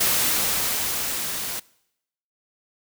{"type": "noise with level ramp", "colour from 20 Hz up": "white", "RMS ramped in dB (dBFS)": [-20, -30], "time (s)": [0, 1.6], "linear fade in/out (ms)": 10, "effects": ["noise-tail reverb RT60 0.8 s tail -23 dB re dry"]}